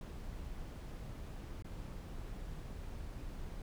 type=noise with dropouts; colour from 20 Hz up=brown; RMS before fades=-45 dBFS; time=0.01-3.62 s; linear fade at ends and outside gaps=2 ms; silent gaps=1.624-1.644 s; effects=none